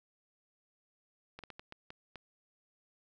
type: slowing click train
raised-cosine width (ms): 0.3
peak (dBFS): -30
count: 7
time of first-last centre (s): 1.39-2.157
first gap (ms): 47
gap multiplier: 1.4
effects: none